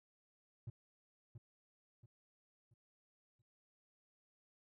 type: tone with echo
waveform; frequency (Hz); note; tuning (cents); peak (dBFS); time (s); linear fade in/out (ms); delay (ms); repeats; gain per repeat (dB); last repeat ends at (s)
triangle; 116.54; A#2; 0; -40; 0.67-0.7; 5; 680; 4; -8; 3.42
effects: tanh soft clip ceiling -37 dBFS